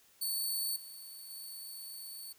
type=tone with level steps; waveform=5% pulse; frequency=4476 Hz; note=C#8; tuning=16 cents sharp; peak=-26 / -40 / -37 dBFS; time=0.21-2.33 s; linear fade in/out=10 ms; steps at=0.76 / 1.3 s; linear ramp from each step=2 ms; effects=white hiss -65 dBFS RMS until 2.38 s